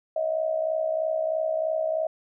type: tone with amplitude modulation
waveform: sine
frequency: 638 Hz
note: D#5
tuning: 43 cents sharp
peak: -20 dBFS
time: 0.16-2.07 s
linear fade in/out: 5 ms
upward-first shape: sine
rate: 63.1 Hz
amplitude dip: 70%
effects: none